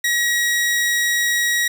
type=tone; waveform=sawtooth; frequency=1906 Hz; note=A#6; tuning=38 cents sharp; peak=-13 dBFS; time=0.04-1.68 s; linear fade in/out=5 ms; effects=none